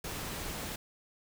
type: noise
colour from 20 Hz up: pink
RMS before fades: -39 dBFS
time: 0.04-0.76 s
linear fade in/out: 5 ms
effects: none